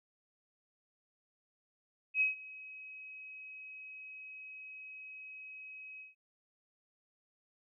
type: tone with ADSR envelope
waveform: sine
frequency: 2545 Hz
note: D#7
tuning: 39 cents sharp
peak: -25 dBFS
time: 2.14-6.15 s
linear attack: 69 ms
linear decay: 140 ms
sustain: -21 dB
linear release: 150 ms
effects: none